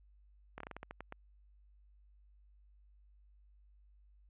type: slowing click train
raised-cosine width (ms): 0.5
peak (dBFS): -29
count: 10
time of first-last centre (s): 0.58-1.124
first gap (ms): 24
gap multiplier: 1.22
effects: added 50 Hz sine -61 dBFS peak until 4.29 s + resampled to 8000 Hz